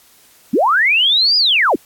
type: linear two-way sweep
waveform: sine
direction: up then down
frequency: 180.7 to 4996 to 180.7 Hz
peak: -10 dBFS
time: 0.53-1.76 s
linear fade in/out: 10 ms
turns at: 1.37 s
effects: white hiss -49 dBFS RMS until 1.85 s + AAC 64 kbps